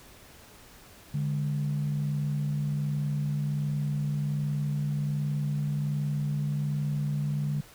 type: tone pair together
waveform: sine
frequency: 146 / 207.3 Hz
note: D3 / G#3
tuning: -10 / -3 cents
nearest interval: tritone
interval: 607 cents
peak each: -26 / -35 dBFS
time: 1.14-7.61 s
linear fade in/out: 5 ms
effects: tanh soft clip ceiling -19 dBFS + pink hiss -52 dBFS RMS until 7.74 s